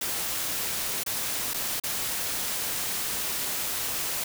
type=noise with dropouts; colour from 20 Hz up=white; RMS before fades=-30 dBFS; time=0.01-4.24 s; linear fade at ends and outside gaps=5 ms; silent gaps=1.036-1.062 / 1.536-1.542 / 1.799-1.836 s; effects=none